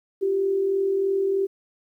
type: tone pair together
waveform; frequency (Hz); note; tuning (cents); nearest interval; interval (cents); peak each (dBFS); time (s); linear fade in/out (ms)
sine; 346.8 / 389.9; F4 / G4; -12 / -9; major second; 203; -31 / -20; 0.21-1.47; 20
effects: 10-bit